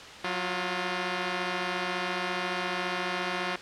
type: tone pair together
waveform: 5% pulse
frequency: 182.74 / 351 Hz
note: F#3 / F4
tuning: -21 / +9 cents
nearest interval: major seventh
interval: 1130 cents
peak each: -20 dBFS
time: 0.24-3.56 s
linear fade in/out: 5 ms
effects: white hiss -43 dBFS RMS until 3.61 s + low-pass 4000 Hz 12 dB/octave